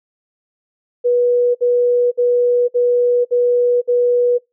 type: tone bursts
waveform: sine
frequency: 487.1 Hz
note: B4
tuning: 24 cents flat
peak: -11 dBFS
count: 6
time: 1.04-4.385 s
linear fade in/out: 20 ms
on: 510 ms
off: 57 ms
effects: noise-tail reverb RT60 0.2 s tail -24 dB re dry